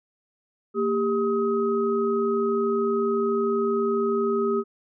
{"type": "tone cluster", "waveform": "sine", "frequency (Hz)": [231.1, 398.7, 1265], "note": ["A#3", "G4", "D#6"], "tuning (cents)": [-15, 29, 28], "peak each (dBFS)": [-27, -22, -30], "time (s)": [0.74, 4.64], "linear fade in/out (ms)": 50, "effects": []}